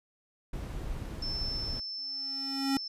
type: noise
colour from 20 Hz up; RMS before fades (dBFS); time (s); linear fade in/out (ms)
brown; -37; 0.53-1.8; 5
type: tone with tremolo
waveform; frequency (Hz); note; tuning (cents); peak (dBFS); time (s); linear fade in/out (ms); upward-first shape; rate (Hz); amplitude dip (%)
sine; 5300; E8; +9; -33; 1.22-2.88; 5; sine; 1.1; 25
type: tone with exponential growth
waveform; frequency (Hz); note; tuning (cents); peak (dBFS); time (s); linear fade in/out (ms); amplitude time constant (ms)
square; 272.3; C#4; -31; -25; 1.98-2.77; 1; 170
effects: resampled to 32000 Hz